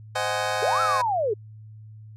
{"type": "chord", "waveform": "25% pulse", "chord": "Ab dominant seventh", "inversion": "first", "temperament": "just", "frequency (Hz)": [519.1, 623, 747.5, 830.6], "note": ["C5", "Eb5", "Gb5", "Ab5"], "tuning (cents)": [-14, 2, 17, 0], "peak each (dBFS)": -26, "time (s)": [0.15, 1.02], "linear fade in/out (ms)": 10}
{"type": "linear two-way sweep", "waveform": "sine", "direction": "up then down", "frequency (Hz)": [385.6, 1363, 385.6], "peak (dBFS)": -21, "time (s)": [0.62, 1.34], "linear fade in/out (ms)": 10, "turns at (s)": 0.81}
{"effects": ["added 108 Hz sine -41 dBFS peak until 2.16 s", "low-pass 9000 Hz 12 dB/octave"]}